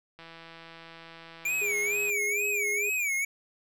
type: click train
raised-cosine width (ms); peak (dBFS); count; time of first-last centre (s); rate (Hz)
0.3; -31; 316; 0.19-2.099; 165
type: tone with vibrato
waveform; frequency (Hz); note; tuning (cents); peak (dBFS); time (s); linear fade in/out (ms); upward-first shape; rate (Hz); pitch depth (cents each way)
square; 2343; D7; -5; -27; 1.45-3.25; 5; sine; 2.2; 150
type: tone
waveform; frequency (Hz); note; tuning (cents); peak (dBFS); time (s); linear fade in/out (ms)
sine; 411.8; G#4; -15; -34; 1.61-2.9; 10
effects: none